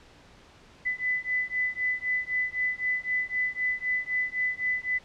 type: beating tone pair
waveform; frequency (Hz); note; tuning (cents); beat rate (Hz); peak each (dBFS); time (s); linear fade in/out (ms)
sine; 2000 / 2003.9; B6 / B6; +21 / +25; 3.9; -29; 0.85-4.99; 20
effects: pink hiss -54 dBFS RMS until 5.04 s + low-pass 5000 Hz 12 dB/octave